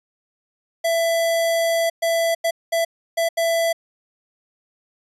square tone bursts at uneven times, 666 Hz, E5, 18 cents sharp, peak -18 dBFS, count 6, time 0.84-1.9 / 2.02-2.35 / 2.44-2.51 / 2.72-2.85 / 3.17-3.29 / 3.37-3.73 s, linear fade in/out 10 ms, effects resampled to 32000 Hz

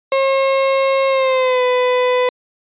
35% pulse tone with pitch glide, 539 to 500 Hz, C#5 to B4, -49 to +21 cents, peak -11 dBFS, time 0.12-2.29 s, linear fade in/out 2 ms, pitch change -130 cents, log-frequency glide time 1.08-1.63 s, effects resampled to 8000 Hz

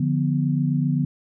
sine chord, B diminished, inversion first, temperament equal, 146.83 / 174.61 / 246.9 Hz, D3 / F3 / B3, 0 / 0 / 0 cents, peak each -21 / -25 / -24 dBFS, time 0-1.05 s, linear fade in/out 5 ms, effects none

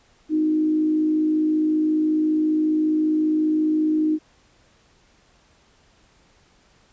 sine tone with frequency modulation, 310.1 Hz, D#4, 6 cents flat, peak -17 dBFS, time 0.29-4.19 s, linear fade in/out 50 ms, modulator 54.7 Hz, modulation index 0.28, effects pink hiss -58 dBFS RMS until 6.92 s + resampled to 16000 Hz

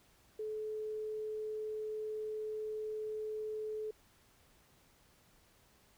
sine tone, 430.8 Hz, A4, 37 cents flat, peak -37 dBFS, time 0.39-3.91 s, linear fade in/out 5 ms, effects pink hiss -67 dBFS RMS until 5.97 s

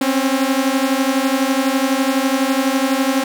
sawtooth beating tone pair, 261.6 / 273.6 Hz, C4 / C#4, 0 / -23 cents, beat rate 12 Hz, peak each -14 dBFS, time 0.01-3.24 s, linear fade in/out 5 ms, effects none

